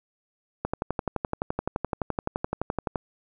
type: click train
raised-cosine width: 1 ms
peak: -12 dBFS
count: 28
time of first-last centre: 0.65-2.958 s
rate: 11.7 Hz
effects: none